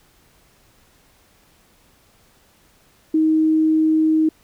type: tone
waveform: sine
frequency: 314.9 Hz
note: D#4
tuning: 21 cents sharp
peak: -13 dBFS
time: 3.14-4.29 s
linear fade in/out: 5 ms
effects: pink hiss -56 dBFS RMS until 4.43 s